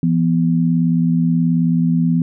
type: tone pair together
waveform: sine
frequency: 168.25 / 246.9 Hz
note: E3 / B3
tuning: +36 / 0 cents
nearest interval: perfect fifth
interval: 664 cents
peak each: -14 / -17 dBFS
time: 0.03-2.22 s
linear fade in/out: 2 ms
effects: none